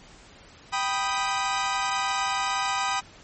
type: chord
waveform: sawtooth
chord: G augmented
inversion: none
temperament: equal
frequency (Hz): 784 / 987.8 / 1244.5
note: G5 / B5 / D#6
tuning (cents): 0 / 0 / 0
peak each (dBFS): -25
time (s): 0.72-3.01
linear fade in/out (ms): 20
effects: pink hiss -50 dBFS RMS until 3.23 s + MP3 32 kbps